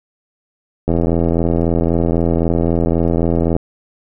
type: click train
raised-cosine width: 2 ms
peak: -3 dBFS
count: 226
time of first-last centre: 0.88-3.565 s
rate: 83.8 Hz
effects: none